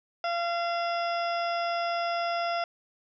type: harmonic tone with a mistuned harmonic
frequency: 686 Hz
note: F5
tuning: 31 cents flat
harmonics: 1 / 2 / 3 / 4 / 5 / 7 / 8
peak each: -28 / -33 / -40 / -41 / -43 / -42 / -49 dBFS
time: 0.24-2.64 s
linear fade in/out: 2 ms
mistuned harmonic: 7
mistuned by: +76 cents
effects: none